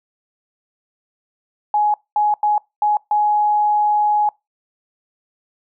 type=tone bursts at uneven times; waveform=sine; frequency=838 Hz; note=G#5; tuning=15 cents sharp; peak=-13 dBFS; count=5; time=1.74-1.94 / 2.16-2.34 / 2.43-2.58 / 2.82-2.97 / 3.11-4.29 s; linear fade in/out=2 ms; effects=noise-tail reverb RT60 0.2 s tail -24 dB re dry